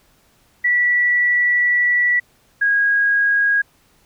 sine tone pair in turn, 1952 / 1641.4 Hz, B6 / G#6, -21 / -21 cents, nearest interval minor third, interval 300 cents, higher first, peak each -13 dBFS, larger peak neither, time 0.64-2.2 / 2.61-3.62 s, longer first, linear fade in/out 10 ms, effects pink hiss -57 dBFS RMS until 4.05 s

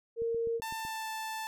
sine tone, 461.1 Hz, A#4, 19 cents flat, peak -29 dBFS, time 0.16-0.61 s, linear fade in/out 50 ms
click train, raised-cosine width 3 ms, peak -35 dBFS, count 6, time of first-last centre 0.22-0.851 s, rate 7.93 Hz
sawtooth tone with pitch glide, 892 to 880.7 Hz, A5 to A5, +23 to +1 cents, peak -32 dBFS, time 0.62-1.47 s, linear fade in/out 0 ms, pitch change -22 cents, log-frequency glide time 0.74-1.09 s
effects none

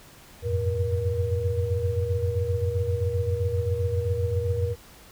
sine tone cluster, 87.3 / 94.9 / 110.3 / 476.3 Hz, F2 / F#2 / A2 / A#4, 0 / +44 / +5 / +37 cents, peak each -27 / -29 / -30 / -28 dBFS, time 0.42-4.76 s, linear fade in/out 50 ms, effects pink hiss -50 dBFS RMS until 5.11 s

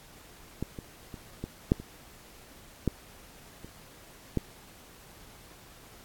clicks, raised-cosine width 3 ms, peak -18 / -25 / -28 / -21 / -8 / -27 / -12 / -30 / -13 dBFS, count 9, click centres 0.626 / 0.788 / 1.142 / 1.44 / 1.719 / 1.8 / 2.877 / 3.646 / 4.373 s, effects pink hiss -53 dBFS RMS until 6.04 s + AAC 64 kbps

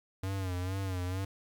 square tone with vibrato, 93.4 Hz, F#2, 17 cents sharp, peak -33 dBFS, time 0.23-1.25 s, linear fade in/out 5 ms, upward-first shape sine, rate 2.2 Hz, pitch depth 77 cents each way, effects 11-bit

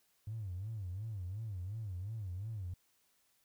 triangle tone with vibrato, 100 Hz, G2, 35 cents sharp, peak -35 dBFS, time 0.27-2.74 s, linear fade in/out 5 ms, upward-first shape sine, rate 2.8 Hz, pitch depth 220 cents each way, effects tanh soft clip ceiling -36 dBFS + white hiss -74 dBFS RMS until 3.44 s

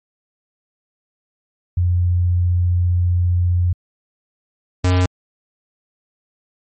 sine / square tone pair in turn, 88.5 / 90.78 Hz, F2 / F#2, +23 / -32 cents, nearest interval unison, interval 45 cents, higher second, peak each -13 dBFS, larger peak neither, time 1.77-3.73 / 4.84-5.06 s, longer first, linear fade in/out 5 ms, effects MP3 32 kbps

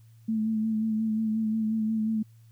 sine tone with vibrato, 219.4 Hz, A3, 5 cents flat, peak -24 dBFS, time 0.28-2.23 s, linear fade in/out 10 ms, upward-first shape sine, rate 5.6 Hz, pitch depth 28 cents each way, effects added 113 Hz sine -51 dBFS peak until 2.51 s + white hiss -69 dBFS RMS until 2.51 s

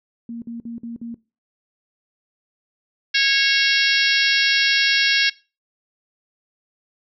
sine tone bursts, 233 Hz, A#3, 1 cent flat, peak -28 dBFS, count 5, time 0.29-1.144 s, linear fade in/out 2 ms, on 130 ms, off 51 ms
harmonic tone, 549 Hz, C#5, 17 cents flat, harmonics 3 / 4 / 5 / 6 / 7 / 8 / 9 / 10, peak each -21 / -22 / -23 / -24 / -24 / -25 / -26 / -26 dBFS, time 3.14-5.3 s, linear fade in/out 10 ms
effects noise-tail reverb RT60 0.3 s tail -21 dB re dry

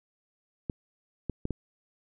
clicks, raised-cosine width 3 ms, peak -18 dBFS, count 4, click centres 0.698 / 1.297 / 1.454 / 1.507 s, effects none

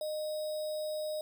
sine tone with sample-and-hold, 614 Hz, D#5, 23 cents flat, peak -33 dBFS, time 0.01-1.21 s, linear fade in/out 2 ms, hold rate 4410 Hz, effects none

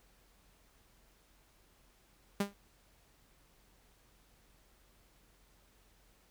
sawtooth tone with exponential decay, 201 Hz, G3, 44 cents sharp, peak -23 dBFS, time 2.4-2.54 s, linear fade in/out 5 ms, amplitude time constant 30 ms, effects added 45 Hz sine -68 dBFS peak until 6.3 s + pink hiss -68 dBFS RMS until 6.3 s

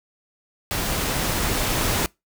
pink noise with level ramp, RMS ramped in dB -25 to -22 dBFS, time 0.71-2.06 s, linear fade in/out 0 ms, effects noise-tail reverb RT60 0.2 s tail -24 dB re dry

